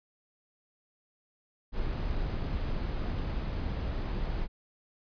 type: noise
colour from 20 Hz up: brown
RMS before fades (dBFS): -32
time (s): 1.72-4.48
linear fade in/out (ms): 50
effects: resampled to 11025 Hz